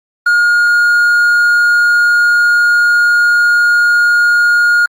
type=tone; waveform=triangle; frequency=1427 Hz; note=F6; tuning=37 cents sharp; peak=-5 dBFS; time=0.26-4.86 s; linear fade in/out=5 ms; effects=Opus 32 kbps